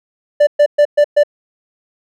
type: tone bursts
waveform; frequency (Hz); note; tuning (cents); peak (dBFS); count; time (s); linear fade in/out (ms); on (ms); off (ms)
triangle; 587.3; D5; 0; -4; 5; 0.4-1.235; 10; 71; 120
effects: none